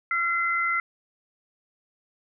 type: tone pair together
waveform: sine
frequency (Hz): 1367.5 / 2049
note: F6 / C7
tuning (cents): -37 / -37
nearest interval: perfect fifth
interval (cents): 700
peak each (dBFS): -25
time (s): 0.11-0.8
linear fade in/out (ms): 2
effects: none